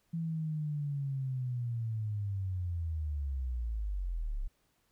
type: linear sweep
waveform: sine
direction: down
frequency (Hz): 167.2 to 31.76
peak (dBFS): -32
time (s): 0.13-4.48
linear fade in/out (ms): 10
effects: pink hiss -74 dBFS RMS until 4.91 s